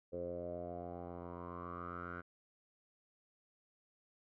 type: tone with low-pass filter sweep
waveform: 10% pulse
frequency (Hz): 87.31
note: F2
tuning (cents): 0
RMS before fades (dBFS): -45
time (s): 0.12-2.22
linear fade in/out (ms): 20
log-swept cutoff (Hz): 500 to 1500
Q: 7.5
effects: none